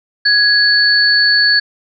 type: tone pair together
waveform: sine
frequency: 1667 / 4450 Hz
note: G#6 / C#8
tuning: +6 / +6 cents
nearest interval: octave + perfect fourth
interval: 1700 cents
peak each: -11 dBFS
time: 0.25-1.6 s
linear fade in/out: 10 ms
effects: none